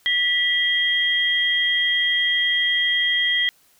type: tone pair together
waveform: sine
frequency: 1960 / 3234 Hz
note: B6 / G#7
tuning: -14 / -47 cents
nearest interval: major sixth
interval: 867 cents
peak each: -20 dBFS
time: 0.06-3.49 s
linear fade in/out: 0 ms
effects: white hiss -58 dBFS RMS until 3.79 s